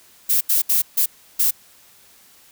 violet noise bursts at uneven times, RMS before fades -17 dBFS, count 5, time 0.29-0.41 / 0.49-0.62 / 0.69-0.82 / 0.97-1.06 / 1.39-1.51 s, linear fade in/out 10 ms, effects white hiss -51 dBFS RMS until 2.51 s

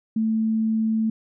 sine tone, 221.1 Hz, A3, 9 cents sharp, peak -19 dBFS, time 0.16-1.1 s, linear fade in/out 5 ms, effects none

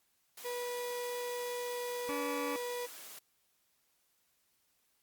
white high-pass noise, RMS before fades -49 dBFS, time 0.37-3.19 s, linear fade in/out 5 ms, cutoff 270 Hz, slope 12 dB/octave
35% pulse tone, 487.6 Hz, B4, 22 cents flat, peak -35 dBFS, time 0.44-2.87 s, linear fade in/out 20 ms
harmonic tone, 286.7 Hz, D4, 42 cents flat, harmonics 1 / 2 / 3 / 4 / 5 / 6 / 7 / 8 / 9, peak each -39 / -46 / -47 / -42 / -55 / -54 / -58 / -47 / -51 dBFS, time 2.09-2.56 s, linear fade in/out 0 ms
effects white hiss -75 dBFS RMS until 5.02 s + Opus 48 kbps

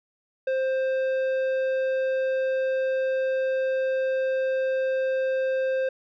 sine tone with tanh clipping, 525 Hz, C5, 6 cents sharp, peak -24 dBFS, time 0.47-5.89 s, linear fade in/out 5 ms, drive 10 dB, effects none

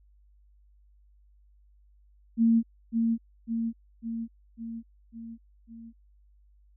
sine tone with echo, 228.7 Hz, A#3, 33 cents flat, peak -18 dBFS, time 2.37-2.63 s, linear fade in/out 50 ms, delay 550 ms, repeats 6, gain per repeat -4 dB, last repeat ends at 5.93 s, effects added 50 Hz sine -57 dBFS peak until 6.76 s

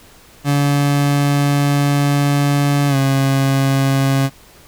30% pulse tone with pitch glide, 142.9 to 135.97 Hz, D3 to C#3, -47 to -33 cents, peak -10 dBFS, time 0.44-4.3 s, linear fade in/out 50 ms, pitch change -86 cents, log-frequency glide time 2.88-2.96 s, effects pink hiss -45 dBFS RMS until 4.67 s

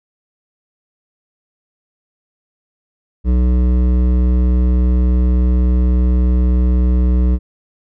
sine tone with hard clipping, 61.74 Hz, B1, in tune, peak -12 dBFS, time 3.24-7.39 s, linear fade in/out 50 ms, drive 12 dB, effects none

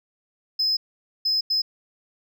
sine tone bursts at uneven times, 5100 Hz, D#8, 42 cents sharp, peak -17 dBFS, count 3, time 0.59-0.77 / 1.25-1.41 / 1.5-1.62 s, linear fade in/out 10 ms, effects tanh soft clip ceiling -18 dBFS

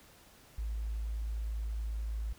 sine tone, 54.6 Hz, A1, 13 cents flat, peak -33 dBFS, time 0.58-2.33 s, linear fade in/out 5 ms, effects pink hiss -59 dBFS RMS until 2.38 s

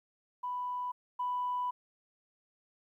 sine tone pair in turn, 990 / 990 Hz, B5 / B5, +4 / +4 cents, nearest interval unison, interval 0 cents, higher neither, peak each -33 / -30 dBFS, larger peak second, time 0.43-0.92 / 1.19-1.71 s, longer second, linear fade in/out 10 ms, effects tanh soft clip ceiling -26 dBFS + 12-bit

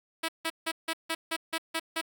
5% pulse tone bursts, 325.5 Hz, E4, 22 cents flat, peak -17 dBFS, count 9, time 0.23-2.014 s, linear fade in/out 10 ms, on 56 ms, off 160 ms, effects none

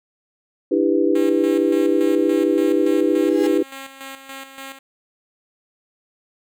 sine chord, E minor seventh, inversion third, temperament just, 296.7 / 329.6 / 395.6 / 494.4 Hz, D4 / E4 / G4 / B4, +18 / 0 / +16 / +2 cents, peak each -20 / -19 / -20 / -22 dBFS, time 0.71-3.63 s, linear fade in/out 10 ms
5% pulse tone with tremolo, 270.1 Hz, C#4, 45 cents flat, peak -21 dBFS, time 1.15-4.79 s, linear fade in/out 5 ms, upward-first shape square, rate 3.5 Hz, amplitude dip 60%
35% pulse tone with exponential growth, 411.3 Hz, G#4, 17 cents flat, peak -20 dBFS, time 3.06-3.47 s, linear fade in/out 5 ms, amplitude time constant 87 ms
effects none

